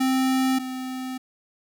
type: tone pair in turn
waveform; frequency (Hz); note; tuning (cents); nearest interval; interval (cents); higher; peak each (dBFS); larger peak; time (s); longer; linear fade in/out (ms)
square; 261.6 / 258.1; C4 / C4; 0 / -23; unison; 23; first; -20 / -30; first; 0-0.59 / 0.59-1.18; neither; 10
effects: none